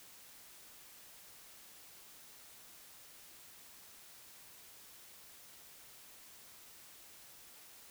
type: silence
effects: white hiss -57 dBFS RMS until 7.9 s